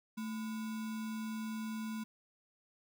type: tone with sample-and-hold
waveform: sine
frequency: 220 Hz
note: A3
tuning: in tune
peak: -37 dBFS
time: 0.17-2.04 s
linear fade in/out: 10 ms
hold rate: 1225 Hz
effects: none